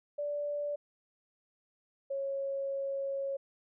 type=tone pair in turn; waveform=sine; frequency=583 / 549.2 Hz; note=D5 / C#5; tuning=-13 / -16 cents; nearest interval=minor second; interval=103 cents; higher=first; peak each=-32 / -32 dBFS; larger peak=neither; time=0.18-0.76 / 2.1-3.37 s; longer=second; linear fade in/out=10 ms; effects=none